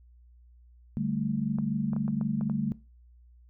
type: chord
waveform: sine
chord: D suspended fourth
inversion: none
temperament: equal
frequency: 146.83 / 196 / 220 Hz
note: D3 / G3 / A3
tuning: 0 / 0 / 0 cents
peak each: -32 / -32 / -30 dBFS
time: 0.97-2.72 s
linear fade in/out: 0 ms
type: clicks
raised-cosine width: 1 ms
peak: -28 dBFS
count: 7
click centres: 1.586 / 1.933 / 1.964 / 2.08 / 2.212 / 2.411 / 2.498 s
effects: noise-tail reverb RT60 0.3 s tail -20 dB re dry + added 60 Hz sine -53 dBFS peak until 3.49 s